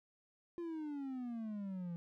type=exponential sweep; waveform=triangle; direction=down; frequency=349.1 to 167.9 Hz; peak=-38 dBFS; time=0.58-1.96 s; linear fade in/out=0 ms; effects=none